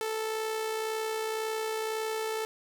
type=tone with amplitude modulation; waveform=sawtooth; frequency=439.8 Hz; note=A4; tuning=1 cent flat; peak=-25 dBFS; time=0.01-2.45 s; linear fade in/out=0 ms; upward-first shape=sine; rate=61.9 Hz; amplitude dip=35%; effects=none